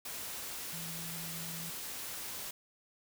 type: tone in noise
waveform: sine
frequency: 166.1 Hz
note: E3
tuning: 13 cents sharp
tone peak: -45 dBFS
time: 0.73-1.7 s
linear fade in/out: 5 ms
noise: white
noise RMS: -42 dBFS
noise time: 0.05-2.51 s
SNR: -6 dB
effects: none